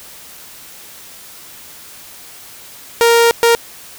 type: tone bursts at uneven times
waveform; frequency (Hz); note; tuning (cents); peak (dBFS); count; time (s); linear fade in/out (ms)
sawtooth; 466.2; A#4; 0; -4; 2; 3.01-3.31 / 3.43-3.55; 0
effects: white hiss -37 dBFS RMS until 3.98 s